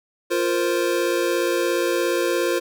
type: chord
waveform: square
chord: F suspended fourth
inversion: none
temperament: equal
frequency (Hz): 349.2 / 466.2 / 523.3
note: F4 / Bb4 / C5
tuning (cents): 0 / 0 / 0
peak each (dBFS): -23 / -26 / -25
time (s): 0.3-2.6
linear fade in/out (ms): 20
effects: none